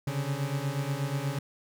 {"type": "beating tone pair", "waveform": "40% pulse", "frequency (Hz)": [135.6, 143.9], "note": ["C#3", "D3"], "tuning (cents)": [-38, -35], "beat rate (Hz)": 8.3, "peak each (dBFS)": -31, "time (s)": [0.07, 1.39], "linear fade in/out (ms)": 5, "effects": []}